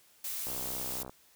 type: noise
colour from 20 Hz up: blue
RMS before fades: -37 dBFS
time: 0.24-1.03 s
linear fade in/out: 5 ms
type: click train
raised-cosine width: 1 ms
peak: -29 dBFS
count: 41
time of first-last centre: 0.47-1.095 s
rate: 64 Hz
effects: white hiss -63 dBFS RMS until 1.35 s